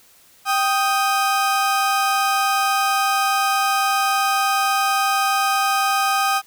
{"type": "tone pair together", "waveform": "35% pulse", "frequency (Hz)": [784, 1244.5], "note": ["G5", "D#6"], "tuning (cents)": [0, 0], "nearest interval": "minor sixth", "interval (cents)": 800, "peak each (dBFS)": -18, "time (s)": [0.45, 6.42], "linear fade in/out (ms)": 50, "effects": ["white hiss -52 dBFS RMS until 6.46 s"]}